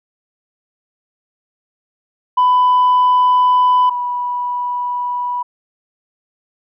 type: tone pair in turn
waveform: sine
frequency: 998 / 980.3 Hz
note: B5 / B5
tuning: +18 / -13 cents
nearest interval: unison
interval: 31 cents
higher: first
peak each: -7 / -17 dBFS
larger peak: first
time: 2.37-3.9 / 3.9-5.43 s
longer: neither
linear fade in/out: 10 ms
effects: tanh soft clip ceiling -7 dBFS